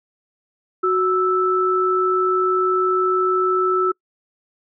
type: tone pair together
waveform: sine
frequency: 370 / 1316.9 Hz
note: F#4 / E6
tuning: 0 / -2 cents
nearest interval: octave + minor seventh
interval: 2198 cents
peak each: -18 dBFS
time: 0.83-3.92 s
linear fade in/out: 10 ms
effects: noise-tail reverb RT60 0.1 s tail -26 dB re dry